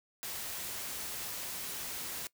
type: noise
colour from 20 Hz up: white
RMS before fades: -40 dBFS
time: 0.23-2.27 s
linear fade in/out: 0 ms
effects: noise-tail reverb RT60 0.1 s tail -20 dB re dry